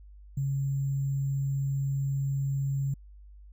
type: tone with sample-and-hold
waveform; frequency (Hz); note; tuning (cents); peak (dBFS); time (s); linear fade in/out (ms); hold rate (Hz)
sine; 137.9; C#3; -9; -26; 0.37-2.94; 5; 7350
effects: added 50 Hz sine -47 dBFS peak until 3.52 s